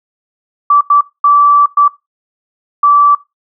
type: tone bursts at uneven times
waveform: sine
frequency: 1159 Hz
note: D6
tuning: 23 cents flat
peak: -4 dBFS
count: 5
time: 0.7-0.81 / 0.9-1.01 / 1.24-1.66 / 1.77-1.88 / 2.83-3.15 s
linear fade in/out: 5 ms
effects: noise-tail reverb RT60 0.2 s tail -18 dB re dry